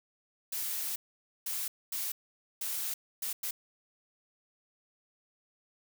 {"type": "noise bursts at uneven times", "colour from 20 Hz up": "blue", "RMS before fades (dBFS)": -35, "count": 6, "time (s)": [[0.52, 0.96], [1.46, 1.68], [1.92, 2.12], [2.61, 2.94], [3.22, 3.33], [3.43, 3.51]], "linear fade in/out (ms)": 5, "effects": []}